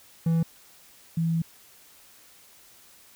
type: tone pair in turn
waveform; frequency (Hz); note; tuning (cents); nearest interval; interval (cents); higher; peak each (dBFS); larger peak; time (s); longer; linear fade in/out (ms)
triangle / sine; 164.81 / 164.81; E3 / E3; 0 / 0; unison; 0; neither; -18 / -22; first; 0.26-0.43 / 1.17-1.42; second; 5
effects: white hiss -54 dBFS RMS until 3.15 s